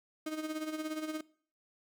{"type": "tone with tremolo", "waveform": "35% pulse", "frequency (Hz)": 311.1, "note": "D#4", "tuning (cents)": 0, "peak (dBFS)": -32, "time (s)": [0.26, 1.21], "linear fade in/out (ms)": 5, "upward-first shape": "sine", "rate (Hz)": 17, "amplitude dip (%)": 65, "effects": ["noise-tail reverb RT60 0.5 s tail -22 dB re dry"]}